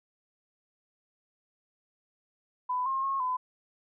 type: tone with pitch steps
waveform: sine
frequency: 1000 / 1069 / 1086 / 1010 Hz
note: B5 / C6 / C#6 / B5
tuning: +21 / +37 / -36 / +39 cents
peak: -27 dBFS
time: 2.69-3.37 s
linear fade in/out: 10 ms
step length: 170 ms
effects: none